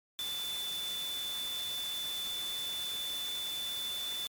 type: tone in noise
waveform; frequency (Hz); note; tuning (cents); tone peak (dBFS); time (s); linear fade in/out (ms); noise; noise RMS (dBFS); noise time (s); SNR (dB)
sine; 3503; A7; -8; -35; 0.19-4.27; 0; white; -43; 0.19-4.27; +5
effects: MP3 96 kbps